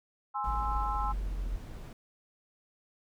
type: chord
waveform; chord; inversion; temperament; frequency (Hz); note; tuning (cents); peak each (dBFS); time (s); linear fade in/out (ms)
sine; Ab augmented; none; equal; 830.6 / 1046.5 / 1318.5; Ab5 / C6 / E6; 0 / 0 / 0; -34 / -35 / -36; 0.34-1.13; 20
type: noise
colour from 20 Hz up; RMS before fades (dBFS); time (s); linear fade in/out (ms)
brown; -43; 0.44-1.93; 2
type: linear sweep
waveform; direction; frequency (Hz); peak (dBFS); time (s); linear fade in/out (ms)
sine; down; 55 to 43.15; -31; 0.47-1.56; 0
effects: none